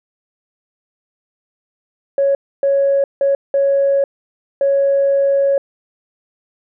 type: tone bursts at uneven times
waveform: sine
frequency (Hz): 554.4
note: C#5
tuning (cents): 0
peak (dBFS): -10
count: 5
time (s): 2.18-2.35 / 2.63-3.04 / 3.21-3.35 / 3.54-4.04 / 4.61-5.58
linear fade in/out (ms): 2
effects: tanh soft clip ceiling -7 dBFS